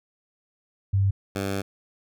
sine / 10% pulse tone pair in turn, 98 / 98 Hz, G2 / G2, 0 / 0 cents, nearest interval unison, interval 0 cents, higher neither, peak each -18 dBFS, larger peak neither, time 0.93-1.11 / 1.35-1.62 s, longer second, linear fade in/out 10 ms, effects none

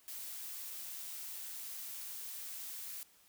blue noise, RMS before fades -45 dBFS, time 0.08-3.03 s, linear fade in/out 0 ms, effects white hiss -66 dBFS RMS until 3.28 s

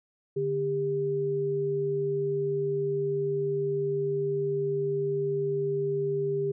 sine tone pair together, 146.83 / 399.3 Hz, D3 / G4, 0 / +32 cents, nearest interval octave + perfect fourth, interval 1732 cents, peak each -33 / -26 dBFS, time 0.36-6.52 s, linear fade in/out 10 ms, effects none

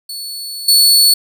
sawtooth tone with level steps, 4426 Hz, C#8, 3 cents flat, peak -21 / -4 dBFS, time 0.09-1.14 s, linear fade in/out 5 ms, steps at 0.68 s, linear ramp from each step 5 ms, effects none

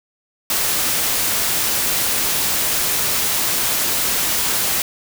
white noise, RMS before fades -19 dBFS, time 0.5-4.82 s, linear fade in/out 2 ms, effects none

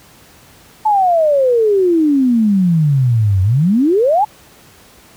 sine exponential two-way sweep, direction down then up, 880 to 91.2 to 880 Hz, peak -9 dBFS, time 0.85-4.25 s, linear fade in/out 10 ms, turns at 3.42 s, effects pink hiss -44 dBFS RMS until 5.16 s + high-pass 60 Hz 12 dB/octave

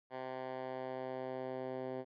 10% pulse tone with band-pass filter sweep, 129.7 Hz, C3, 15 cents flat, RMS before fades -42 dBFS, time 0.1-2.05 s, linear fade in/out 50 ms, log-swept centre 890 to 430 Hz, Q 0.98, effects resampled to 11025 Hz

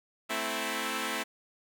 5% pulse chord, A minor, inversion none, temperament equal, 220 / 261.6 / 329.6 Hz, A3 / C4 / E4, 0 / 0 / 0 cents, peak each -24 dBFS, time 0.29-1.24 s, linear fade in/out 20 ms, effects none

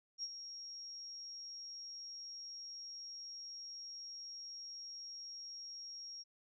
sine tone with ADSR envelope, 5588 Hz, F8, in tune, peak -37 dBFS, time 0.18-6.24 s, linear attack 52 ms, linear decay 45 ms, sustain -9 dB, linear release 28 ms, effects none

